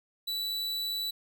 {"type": "tone", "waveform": "45% pulse", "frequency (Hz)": 3951, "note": "B7", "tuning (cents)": 0, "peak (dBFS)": -31, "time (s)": [0.27, 1.11], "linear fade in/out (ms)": 10, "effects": []}